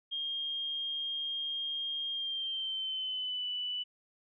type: tone with pitch glide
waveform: sine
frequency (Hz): 3224 to 2974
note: G7 to F#7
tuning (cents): +48 to +8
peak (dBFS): -33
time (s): 0.11-3.84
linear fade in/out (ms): 20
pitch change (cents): -140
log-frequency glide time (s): 2.11-3.47
effects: none